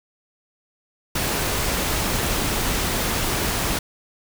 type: noise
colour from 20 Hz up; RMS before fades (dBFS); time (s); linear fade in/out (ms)
pink; -23; 1.15-3.79; 5
effects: none